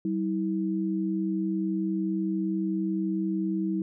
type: tone pair together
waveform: sine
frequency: 191.5 / 322.6 Hz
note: G3 / E4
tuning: -40 / -37 cents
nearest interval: major sixth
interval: 903 cents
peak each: -28 dBFS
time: 0.05-3.82 s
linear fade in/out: 2 ms
effects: none